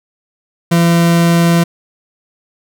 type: tone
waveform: 40% pulse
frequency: 169.5 Hz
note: E3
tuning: 49 cents sharp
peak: -7 dBFS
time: 0.71-1.64 s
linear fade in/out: 10 ms
effects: none